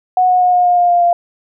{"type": "tone with pitch steps", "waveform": "sine", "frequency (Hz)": [735, 729.1, 723.2, 717.4, 711.6, 705.9, 700.2, 694.5], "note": ["F#5", "F#5", "F#5", "F5", "F5", "F5", "F5", "F5"], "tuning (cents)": [-12, -26, -40, 46, 32, 18, 4, -10], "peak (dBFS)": -8, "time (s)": [0.17, 1.13], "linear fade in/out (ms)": 2, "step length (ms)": 120, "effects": []}